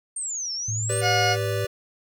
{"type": "exponential two-way sweep", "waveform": "sine", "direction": "down then up", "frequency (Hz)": [8850, 5274, 8850], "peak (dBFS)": -27, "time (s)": [0.16, 1.01], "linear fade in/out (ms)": 5, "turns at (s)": 0.53}
{"type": "tone with pitch glide", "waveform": "sine", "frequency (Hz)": [110, 106.31], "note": ["A2", "G#2"], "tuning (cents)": [0, 41], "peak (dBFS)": -26, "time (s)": [0.68, 1.65], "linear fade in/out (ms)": 5, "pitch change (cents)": -59, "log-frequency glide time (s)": [1.04, 1.47]}
{"type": "chord", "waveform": "square", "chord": "G major", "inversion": "none", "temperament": "equal with one note detuned", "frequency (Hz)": [392, 493.9, 581.3], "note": ["G4", "B4", "D5"], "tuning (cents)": [0, 0, -18], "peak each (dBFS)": -31, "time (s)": [0.89, 1.67], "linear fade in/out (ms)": 10}
{"type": "harmonic tone", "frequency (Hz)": 721, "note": "F#5", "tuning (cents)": -45, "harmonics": [1, 2, 3, 4, 6, 7, 8], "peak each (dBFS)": [-23, -26, -28, -29, -31, -31, -32], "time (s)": [1.01, 1.37], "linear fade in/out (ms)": 50}
{"effects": []}